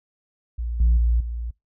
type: tone with level steps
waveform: sine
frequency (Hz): 58.27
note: A#1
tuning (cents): 0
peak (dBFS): -24 / -12 / -15 / -26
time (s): 0.58-1.51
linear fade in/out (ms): 10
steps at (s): 0.8 / 0.97 / 1.2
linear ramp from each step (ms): 5
effects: noise-tail reverb RT60 0.2 s tail -25 dB re dry + tanh soft clip ceiling -12 dBFS